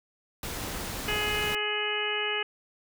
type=noise; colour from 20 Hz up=pink; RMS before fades=-35 dBFS; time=0.43-1.55 s; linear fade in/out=2 ms
type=harmonic tone; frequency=420 Hz; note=G#4; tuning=19 cents sharp; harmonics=1 / 2 / 3 / 4 / 5 / 6 / 7; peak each=-34 / -38 / -38 / -35 / -35 / -34 / -32 dBFS; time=1.08-2.43 s; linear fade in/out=5 ms
effects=none